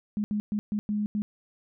sine tone bursts at uneven times, 209 Hz, G#3, 11 cents sharp, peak -25 dBFS, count 6, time 0.17-0.24 / 0.31-0.4 / 0.52-0.59 / 0.72-0.79 / 0.89-1.06 / 1.15-1.22 s, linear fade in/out 0 ms, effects none

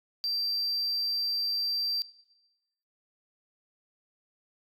sine tone, 4699 Hz, D8, in tune, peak -25 dBFS, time 0.24-2.02 s, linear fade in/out 0 ms, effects noise-tail reverb RT60 1.0 s tail -21 dB re dry + tanh soft clip ceiling -26 dBFS

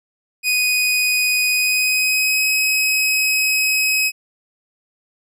sawtooth tone with pitch glide, 2489 to 2544 Hz, D#7 to D#7, 0 to +38 cents, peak -12 dBFS, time 0.43-4.12 s, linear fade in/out 50 ms, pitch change +38 cents, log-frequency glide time 1.5-2.48 s, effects none

